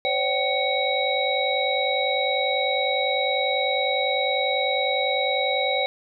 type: tone cluster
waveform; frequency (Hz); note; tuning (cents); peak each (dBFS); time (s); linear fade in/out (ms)
sine; 521 / 571 / 762 / 2228 / 3840; C5 / D5 / G5 / C#7 / B7; -7 / -49 / -49 / +8 / -49; -27; 0.05-5.86; 0
effects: none